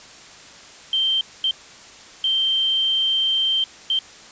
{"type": "tone bursts at uneven times", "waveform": "sine", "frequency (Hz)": 3136, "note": "G7", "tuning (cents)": 0, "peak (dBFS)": -17, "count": 4, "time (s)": [[0.93, 1.21], [1.44, 1.51], [2.24, 3.64], [3.9, 3.99]], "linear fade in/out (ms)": 2, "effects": ["white hiss -43 dBFS RMS until 4.31 s", "resampled to 16000 Hz"]}